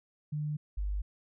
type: tone pair in turn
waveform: sine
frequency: 150 / 50.06 Hz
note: D3 / G1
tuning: +37 / +37 cents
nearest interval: octave + perfect fifth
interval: 1900 cents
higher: first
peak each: -31 / -30 dBFS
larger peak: second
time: 0.32-0.57 / 0.77-1.02 s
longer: neither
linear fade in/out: 10 ms
effects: none